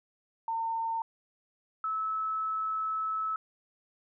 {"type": "tone pair in turn", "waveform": "sine", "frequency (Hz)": [908, 1300.9], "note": ["A#5", "E6"], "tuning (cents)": [-46, -23], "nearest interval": "tritone", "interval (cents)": 623, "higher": "second", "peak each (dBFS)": [-29, -29], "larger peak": "neither", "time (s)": [[0.48, 1.02], [1.84, 3.36]], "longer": "second", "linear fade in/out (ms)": 2, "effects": []}